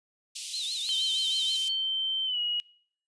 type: high-pass noise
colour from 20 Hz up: pink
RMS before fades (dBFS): -37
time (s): 0.35-1.69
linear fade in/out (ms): 10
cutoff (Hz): 2800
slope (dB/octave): 48
type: tone with vibrato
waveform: sine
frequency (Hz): 3882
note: B7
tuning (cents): -31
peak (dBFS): -31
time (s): 0.53-1.57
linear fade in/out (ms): 10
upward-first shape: triangle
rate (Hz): 6.3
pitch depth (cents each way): 180
type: tone with pitch glide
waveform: sine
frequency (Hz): 3108 to 2900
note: G7 to F#7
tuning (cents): -16 to -35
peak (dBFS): -27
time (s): 0.89-2.6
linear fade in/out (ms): 0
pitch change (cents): -119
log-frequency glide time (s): 2.25-2.39
type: tone with exponential decay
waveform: sine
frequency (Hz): 4374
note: C#8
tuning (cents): -24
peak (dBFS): -32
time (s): 1.69-1.91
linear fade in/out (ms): 5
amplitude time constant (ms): 46
effects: noise-tail reverb RT60 0.6 s tail -24 dB re dry + resampled to 22050 Hz